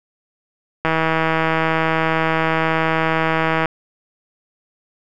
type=click train; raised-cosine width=0.5 ms; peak=-3 dBFS; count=453; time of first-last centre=0.85-3.657 s; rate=161 Hz; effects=none